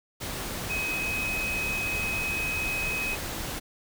sine tone in noise, 2531 Hz, D#7, 29 cents sharp, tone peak -28 dBFS, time 0.69-3.16 s, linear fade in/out 20 ms, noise pink, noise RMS -34 dBFS, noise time 0.2-3.6 s, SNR +3 dB, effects none

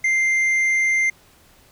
sine tone with tanh clipping, 2093 Hz, C7, in tune, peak -17 dBFS, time 0.04-1.1 s, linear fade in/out 5 ms, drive 5 dB, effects pink hiss -53 dBFS RMS until 1.71 s

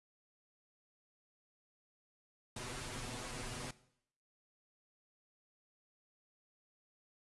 pink noise with comb filter, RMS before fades -44 dBFS, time 2.56-3.71 s, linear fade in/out 5 ms, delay 8.1 ms, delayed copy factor +0.9, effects noise-tail reverb RT60 0.7 s tail -18 dB re dry + resampled to 24000 Hz

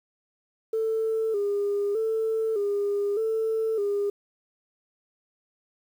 sine tone with vibrato, 424.4 Hz, G#4, 38 cents sharp, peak -22 dBFS, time 0.73-4.1 s, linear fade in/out 5 ms, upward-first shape square, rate 0.82 Hz, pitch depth 78 cents each way, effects tanh soft clip ceiling -19 dBFS + 9-bit

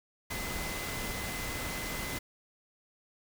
sine tone in noise, 2037 Hz, C7, 47 cents flat, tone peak -42 dBFS, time 0.3-2.19 s, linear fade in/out 10 ms, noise pink, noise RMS -37 dBFS, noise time 0.3-2.19 s, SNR -8 dB, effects none

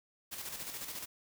white noise with tremolo, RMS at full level -41 dBFS, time 0.31-1.06 s, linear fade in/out 20 ms, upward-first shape square, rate 14 Hz, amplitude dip 45%, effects none

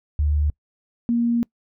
sine tone pair in turn, 74.2 / 235.6 Hz, D2 / A#3, +18 / +19 cents, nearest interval octave + minor sixth, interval 2001 cents, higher second, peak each -17 dBFS, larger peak neither, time 0.19-0.5 / 1.09-1.43 s, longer second, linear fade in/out 0 ms, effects noise-tail reverb RT60 0.1 s tail -25 dB re dry

